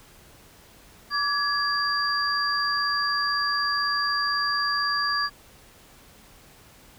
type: tone cluster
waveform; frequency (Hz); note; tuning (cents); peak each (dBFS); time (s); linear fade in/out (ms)
sine; 1157 / 1677 / 4741; D6 / G#6 / D8; -26 / +16 / +16; -26 / -27 / -27; 1.1-5.3; 50
effects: pink hiss -52 dBFS RMS until 6.98 s